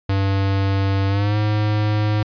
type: tone with pitch glide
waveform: square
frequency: 97.7 to 105.93 Hz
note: G2 to G#2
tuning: -5 to +35 cents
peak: -17 dBFS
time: 0.09-2.23 s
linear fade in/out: 5 ms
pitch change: +140 cents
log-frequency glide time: 1.08-1.37 s
effects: resampled to 11025 Hz